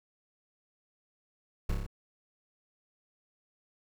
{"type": "noise with echo", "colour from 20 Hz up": "brown", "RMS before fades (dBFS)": -28, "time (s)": [1.69, 1.72], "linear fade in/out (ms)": 5, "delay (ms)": 29, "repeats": 5, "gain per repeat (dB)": -2, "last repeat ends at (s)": 1.865, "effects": []}